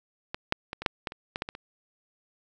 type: clicks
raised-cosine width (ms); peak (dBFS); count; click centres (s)
0.3; -16 / -7 / -18 / -20 / -6 / -14 / -24 / -15 / -13 / -19 / -24; 11; 0.345 / 0.524 / 0.731 / 0.82 / 0.862 / 1.072 / 1.121 / 1.359 / 1.421 / 1.489 / 1.551
effects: none